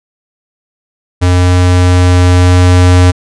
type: tone with level ramp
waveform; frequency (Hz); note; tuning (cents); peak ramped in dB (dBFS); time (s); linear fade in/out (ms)
square; 89.9; F#2; -49; -6 to -3; 1.21-3.12; 20
effects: resampled to 22050 Hz